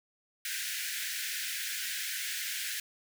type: high-pass noise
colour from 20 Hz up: pink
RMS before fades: -36 dBFS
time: 0.45-2.8 s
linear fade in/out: 2 ms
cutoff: 1500 Hz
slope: 96 dB/octave
effects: none